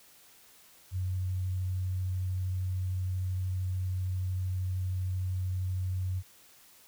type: tone with vibrato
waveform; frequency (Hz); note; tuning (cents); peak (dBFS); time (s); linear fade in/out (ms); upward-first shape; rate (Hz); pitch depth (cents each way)
sine; 92.5; F#2; 0; -29; 0.91-6.23; 50; triangle; 13; 11
effects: white hiss -58 dBFS RMS until 6.87 s